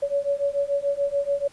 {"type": "beating tone pair", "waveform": "sine", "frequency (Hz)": [561, 567.9], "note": ["C#5", "C#5"], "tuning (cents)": [21, 42], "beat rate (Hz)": 6.9, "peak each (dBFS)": [-25, -24], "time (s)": [0.02, 1.48], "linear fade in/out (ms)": 10, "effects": ["pink hiss -53 dBFS RMS until 1.52 s", "resampled to 24000 Hz"]}